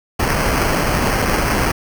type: noise with sample-and-hold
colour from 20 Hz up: pink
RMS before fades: -17 dBFS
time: 0.19-1.72 s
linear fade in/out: 10 ms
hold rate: 3675 Hz
effects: none